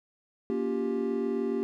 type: chord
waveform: triangle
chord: G half-diminished seventh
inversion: first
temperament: just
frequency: 235.2 / 282.2 / 352.8 / 392 Hz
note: Bb3 / Db4 / F4 / G4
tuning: +16 / +31 / +18 / 0 cents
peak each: -30 / -33 / -34 / -28 dBFS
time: 0.5-1.63 s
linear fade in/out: 0 ms
effects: none